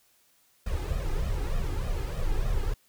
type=noise with flanger; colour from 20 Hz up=brown; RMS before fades=-28 dBFS; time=0.66-2.74 s; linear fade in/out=5 ms; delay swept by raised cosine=1.6 to 2.47 ms; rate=3.3 Hz; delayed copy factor=+0.85; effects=white hiss -65 dBFS RMS until 2.88 s